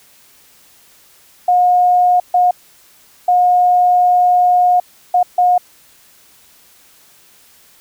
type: tone bursts at uneven times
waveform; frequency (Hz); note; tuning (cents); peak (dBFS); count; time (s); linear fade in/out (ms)
sine; 719; F#5; -50; -8; 5; 1.48-2.2 / 2.34-2.51 / 3.28-4.8 / 5.14-5.23 / 5.38-5.58; 5
effects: white hiss -48 dBFS RMS until 7.8 s